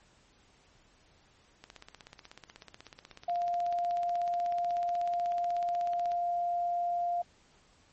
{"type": "click train", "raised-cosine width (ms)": 0.2, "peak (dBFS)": -29, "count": 74, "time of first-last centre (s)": [1.64, 6.119], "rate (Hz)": 16.3}
{"type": "tone", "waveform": "sine", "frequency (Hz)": 698.5, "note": "F5", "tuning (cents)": 0, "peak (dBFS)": -28, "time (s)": [3.28, 7.22], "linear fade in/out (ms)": 5}
{"effects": ["pink hiss -64 dBFS RMS until 7.92 s", "MP3 32 kbps"]}